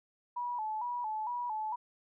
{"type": "tone with vibrato", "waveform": "sine", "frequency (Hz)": 916, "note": "A#5", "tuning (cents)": -31, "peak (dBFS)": -33, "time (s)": [0.36, 1.76], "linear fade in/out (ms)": 10, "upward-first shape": "square", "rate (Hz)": 2.2, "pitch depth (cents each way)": 100, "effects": []}